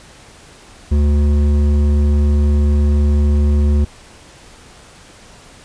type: tone with hard clipping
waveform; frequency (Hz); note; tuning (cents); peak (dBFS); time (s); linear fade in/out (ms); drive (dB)
sine; 73; D2; -10; -12; 0.91-3.85; 10; 10
effects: pink hiss -42 dBFS RMS until 5.64 s + resampled to 22050 Hz